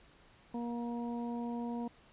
harmonic tone, 237 Hz, A#3, 29 cents sharp, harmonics 1 / 2 / 3 / 4, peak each -36 / -45 / -47 / -47 dBFS, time 0.54-1.88 s, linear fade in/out 5 ms, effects pink hiss -62 dBFS RMS until 2.12 s + resampled to 8000 Hz

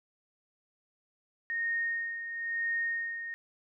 sine tone with tremolo, 1851 Hz, A#6, 13 cents flat, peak -28 dBFS, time 1.5-3.34 s, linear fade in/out 0 ms, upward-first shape sine, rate 1 Hz, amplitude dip 60%, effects none

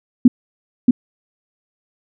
sine tone with echo, 246.9 Hz, B3, in tune, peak -3 dBFS, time 0.25-0.28 s, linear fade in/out 5 ms, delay 630 ms, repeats 1, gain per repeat -3 dB, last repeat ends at 0.91 s, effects none

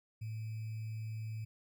sine tone with sample-and-hold, 110 Hz, A2, in tune, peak -38 dBFS, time 0.21-1.45 s, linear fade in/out 10 ms, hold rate 2450 Hz, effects none

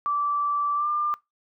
sine tone with pitch glide, 1163 to 1195.7 Hz, D6 to D6, -17 to +31 cents, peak -22 dBFS, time 0.06-1.14 s, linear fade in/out 0 ms, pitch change +48 cents, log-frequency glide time 0.75-0.88 s, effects noise-tail reverb RT60 0.2 s tail -23 dB re dry

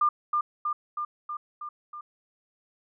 sine tone with echo, 1200 Hz, D6, 37 cents sharp, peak -19 dBFS, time 0.01-0.09 s, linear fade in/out 5 ms, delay 320 ms, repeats 6, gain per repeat -3 dB, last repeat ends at 2.01 s, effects none

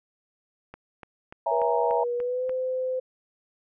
click train, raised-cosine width 0.5 ms, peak -26 dBFS, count 7, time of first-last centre 0.74-2.494 s, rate 3.42 Hz
sine chord, A# half-diminished seventh, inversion first, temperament equal, 554.4 / 659.3 / 830.6 / 932.3 Hz, C#5 / E5 / G#5 / A#5, 0 / 0 / 0 / 0 cents, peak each -31 / -27 / -29 / -27 dBFS, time 1.46-2.04 s, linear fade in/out 5 ms
sine tone with pitch glide, 482.1 to 513.7 Hz, B4 to C5, -42 to -32 cents, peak -25 dBFS, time 1.51-3 s, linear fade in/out 10 ms, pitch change +110 cents, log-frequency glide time 2.16-2.48 s
effects none

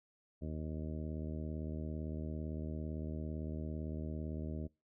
harmonic tone, 77.78 Hz, D#2, in tune, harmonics 1 / 2 / 3 / 4 / 5 / 6 / 7 / 8, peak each -41 / -44 / -45 / -49 / -52 / -57 / -56 / -54 dBFS, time 0.41-4.68 s, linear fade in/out 20 ms, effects noise-tail reverb RT60 0.3 s tail -26 dB re dry

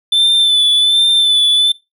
triangle tone with vibrato, 3520 Hz, A7, in tune, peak -7 dBFS, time 0.12-1.72 s, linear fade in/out 5 ms, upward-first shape sine, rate 1.3 Hz, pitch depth 34 cents each way, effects noise-tail reverb RT60 0.2 s tail -18 dB re dry

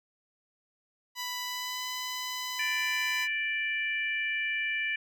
10% pulse tone with pitch glide, 990 to 1004.4 Hz, B5 to B5, +4 to +29 cents, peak -25 dBFS, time 1.15-3.28 s, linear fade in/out 50 ms, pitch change +25 cents, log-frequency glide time 1.41-1.85 s
harmonic tone, 587.3 Hz, D5, in tune, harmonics 3 / 4 / 5, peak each -32 / -31 / -39 dBFS, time 2.59-4.96 s, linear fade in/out 5 ms
effects none

